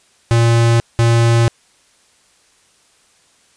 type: tone pair in turn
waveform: square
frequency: 116.54 / 116.54 Hz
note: A#2 / A#2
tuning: 0 / 0 cents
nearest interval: unison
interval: 0 cents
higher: neither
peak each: -10 dBFS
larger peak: neither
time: 0.31-0.8 / 0.99-1.48 s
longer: neither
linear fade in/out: 0 ms
effects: white hiss -54 dBFS RMS until 3.56 s + resampled to 22050 Hz